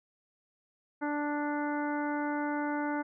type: harmonic tone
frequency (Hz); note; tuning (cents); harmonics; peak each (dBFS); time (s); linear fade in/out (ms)
293.7; D4; 0; 1 / 2 / 3 / 4 / 5 / 6 / 7; -32 / -39 / -36 / -45 / -39 / -49 / -47; 1.01-3.03; 20
effects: none